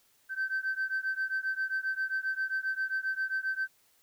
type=beating tone pair; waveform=sine; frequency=1544 / 1551.5 Hz; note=G6 / G6; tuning=-27 / -18 cents; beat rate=7.5 Hz; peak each=-31 / -32 dBFS; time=0.29-3.68 s; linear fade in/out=50 ms; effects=tanh soft clip ceiling -25 dBFS + white hiss -67 dBFS RMS until 4.02 s